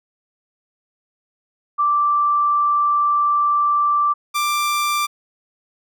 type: tone pair in turn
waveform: sine / sawtooth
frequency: 1172 / 1180.8 Hz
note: D6 / D6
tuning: -4 / +9 cents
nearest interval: unison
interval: 13 cents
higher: second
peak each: -14 dBFS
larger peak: neither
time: 1.78-4.14 / 4.34-5.07 s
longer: first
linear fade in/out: 20 ms
effects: none